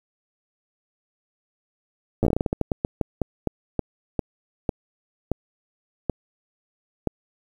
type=slowing click train; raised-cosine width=2 ms; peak=-8 dBFS; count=23; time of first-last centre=2.23-7.073 s; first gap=9 ms; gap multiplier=1.25; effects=8-bit